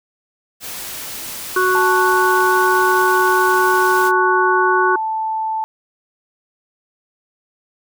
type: noise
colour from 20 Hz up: white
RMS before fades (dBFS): -29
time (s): 0.6-4.12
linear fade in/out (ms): 50
type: harmonic tone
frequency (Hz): 370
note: F#4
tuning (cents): 0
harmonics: 1 / 3 / 4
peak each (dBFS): -17 / -17 / -17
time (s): 1.56-4.96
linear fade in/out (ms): 5
type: tone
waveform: sine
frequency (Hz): 880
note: A5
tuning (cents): 0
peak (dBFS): -18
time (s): 1.75-5.64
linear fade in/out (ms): 0
effects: none